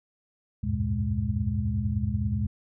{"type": "tone cluster", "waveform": "sine", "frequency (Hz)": [75.8, 92.2, 102.7, 120.5, 208], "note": ["D#2", "F#2", "G#2", "B2", "G#3"], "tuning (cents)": [-45, -6, -19, -42, 3], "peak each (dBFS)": -31, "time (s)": [0.63, 2.47], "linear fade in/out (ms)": 10, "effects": []}